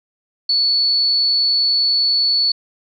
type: tone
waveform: sine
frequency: 4435 Hz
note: C#8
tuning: in tune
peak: -13 dBFS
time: 0.49-2.52 s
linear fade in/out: 5 ms
effects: none